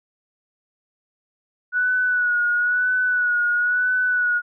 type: tone with vibrato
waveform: sine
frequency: 1470 Hz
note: F#6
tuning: 12 cents flat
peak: -17 dBFS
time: 1.72-4.42 s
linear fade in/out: 50 ms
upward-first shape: sine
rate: 1 Hz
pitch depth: 37 cents each way
effects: none